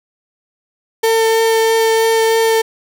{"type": "tone with vibrato", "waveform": "35% pulse", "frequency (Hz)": 449.5, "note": "A4", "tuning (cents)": 37, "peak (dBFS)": -9, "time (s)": [1.03, 2.62], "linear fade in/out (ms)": 10, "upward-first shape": "sine", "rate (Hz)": 3.1, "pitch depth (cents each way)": 8, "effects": []}